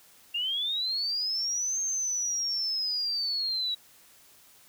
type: linear two-way sweep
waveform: sine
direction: up then down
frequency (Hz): 2763 to 6410 to 3870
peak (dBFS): -27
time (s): 0.34-3.75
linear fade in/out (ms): 10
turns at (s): 1.81
effects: white hiss -57 dBFS RMS until 4.68 s